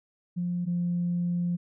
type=tone pair in turn; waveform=sine; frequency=176.1 / 174.68 Hz; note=F3 / F3; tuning=+15 / +1 cents; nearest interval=unison; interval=14 cents; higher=first; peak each=-26 / -24 dBFS; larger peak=second; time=0.36-0.66 / 0.66-1.57 s; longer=second; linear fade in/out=20 ms; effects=tanh soft clip ceiling -20 dBFS